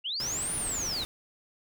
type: linear two-way sweep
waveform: sine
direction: up then down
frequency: 2709 to 9790 to 3533 Hz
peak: -30 dBFS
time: 0.04-1.05 s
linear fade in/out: 20 ms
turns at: 0.55 s
type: noise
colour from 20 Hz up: pink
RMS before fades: -39 dBFS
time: 0.2-1.05 s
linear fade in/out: 0 ms
effects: none